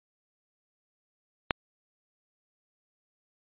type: click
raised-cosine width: 0.3 ms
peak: -6 dBFS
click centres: 1.508 s
effects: resampled to 8000 Hz